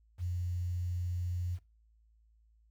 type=tone with quantisation; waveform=sine; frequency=88.6 Hz; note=F2; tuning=25 cents sharp; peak=-32 dBFS; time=0.18-1.59 s; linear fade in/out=50 ms; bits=10; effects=noise-tail reverb RT60 0.3 s tail -21 dB re dry + added 55 Hz sine -63 dBFS peak until 2.7 s